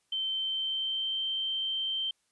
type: tone with pitch glide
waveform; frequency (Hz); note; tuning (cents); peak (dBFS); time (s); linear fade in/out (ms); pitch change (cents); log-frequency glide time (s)
sine; 3103 to 3126; G7 to G7; -18 to -6; -29; 0.12-2.11; 5; +12; 0.34-1.18
effects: white hiss -74 dBFS RMS until 2.31 s + resampled to 24000 Hz